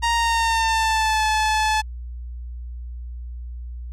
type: tone with pitch glide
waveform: sawtooth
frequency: 932.3 to 864.9 Hz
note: A#5 to A5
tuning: 0 to -30 cents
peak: -14 dBFS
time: 0.02-1.82 s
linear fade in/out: 20 ms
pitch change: -130 cents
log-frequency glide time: 0.15-1.24 s
effects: added 60 Hz sine -30 dBFS peak until 3.92 s + low-pass 8000 Hz 12 dB/octave